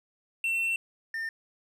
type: tone pair in turn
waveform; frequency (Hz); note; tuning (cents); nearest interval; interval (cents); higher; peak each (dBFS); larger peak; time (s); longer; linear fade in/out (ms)
triangle; 2702 / 1807.8; E7 / A6; +42 / +46; perfect fifth; 696; first; -24 / -29; first; 0.44-0.76 / 1.14-1.29; first; 2
effects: none